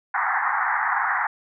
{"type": "band-pass noise", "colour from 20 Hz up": "pink", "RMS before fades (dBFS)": -23, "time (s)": [0.14, 1.27], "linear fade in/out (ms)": 5, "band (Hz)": [760, 2000], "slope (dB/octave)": 96, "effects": []}